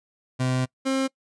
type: tone pair in turn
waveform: 30% pulse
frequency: 128.3 / 266.6 Hz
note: C3 / C4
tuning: -34 / +33 cents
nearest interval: octave + minor second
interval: 1267 cents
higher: second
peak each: -19 dBFS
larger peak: neither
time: 0.39-0.66 / 0.85-1.08 s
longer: first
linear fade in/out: 20 ms
effects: noise-tail reverb RT60 0.1 s tail -24 dB re dry + resampled to 22050 Hz